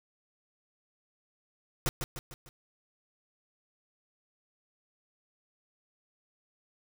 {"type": "noise with echo", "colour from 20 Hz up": "pink", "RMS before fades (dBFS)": -28, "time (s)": [1.86, 1.89], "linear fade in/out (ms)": 0, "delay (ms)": 150, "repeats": 4, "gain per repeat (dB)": -6, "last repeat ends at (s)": 2.49, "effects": []}